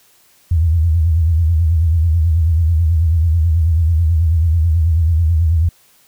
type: tone with vibrato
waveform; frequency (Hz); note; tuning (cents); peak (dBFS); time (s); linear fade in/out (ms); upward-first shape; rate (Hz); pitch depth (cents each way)
sine; 81.8; E2; -13; -10; 0.51-5.69; 5; sine; 9.2; 110
effects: white hiss -52 dBFS RMS until 6.07 s